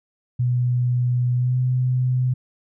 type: tone with pitch glide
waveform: sine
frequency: 123.47 to 126.87 Hz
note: B2 to B2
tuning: 0 to +47 cents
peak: -17 dBFS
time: 0.39-2.34 s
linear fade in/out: 10 ms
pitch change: +47 cents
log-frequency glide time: 1.35-1.57 s
effects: none